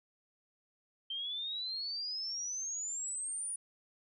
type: exponential sweep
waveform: sine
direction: up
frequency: 3124 to 9710 Hz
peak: -36 dBFS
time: 1.1-3.56 s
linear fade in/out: 5 ms
effects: none